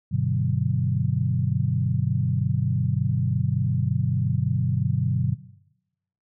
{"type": "chord", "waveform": "sine", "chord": "G major seventh", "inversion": "none", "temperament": "equal", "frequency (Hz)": [98, 123.47, 146.83, 185], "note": ["G2", "B2", "D3", "F#3"], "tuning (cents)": [0, 0, 0, 0], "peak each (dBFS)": [-27, -24, -26, -29], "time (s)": [0.11, 5.35], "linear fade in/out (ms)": 20, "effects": ["noise-tail reverb RT60 0.9 s tail -18 dB re dry"]}